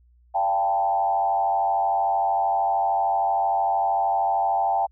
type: tone with frequency modulation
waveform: sine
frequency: 784 Hz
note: G5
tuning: in tune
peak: -19 dBFS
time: 0.34-4.87 s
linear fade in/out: 20 ms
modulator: 93.1 Hz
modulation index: 1.1
effects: added 60 Hz sine -54 dBFS peak until 4.91 s